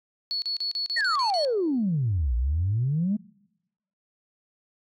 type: tone bursts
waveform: sine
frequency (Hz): 4400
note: C#8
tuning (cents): -14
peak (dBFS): -25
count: 8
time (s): 0.31-1.449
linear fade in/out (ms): 0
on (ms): 110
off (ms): 37
type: exponential two-way sweep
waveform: sine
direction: down then up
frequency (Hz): 1953 to 56.6 to 218.5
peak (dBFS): -21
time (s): 0.96-3.17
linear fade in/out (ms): 10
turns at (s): 2.35
effects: noise-tail reverb RT60 0.9 s tail -24 dB re dry + tanh soft clip ceiling -17 dBFS